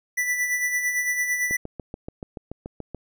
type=tone with tremolo; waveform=square; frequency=1975.5 Hz; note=B6; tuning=in tune; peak=-21 dBFS; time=0.17-1.57 s; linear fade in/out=10 ms; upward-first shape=sine; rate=8.9 Hz; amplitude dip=50%
type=click train; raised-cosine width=2 ms; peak=-20 dBFS; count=11; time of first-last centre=1.51-2.947 s; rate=6.96 Hz
effects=none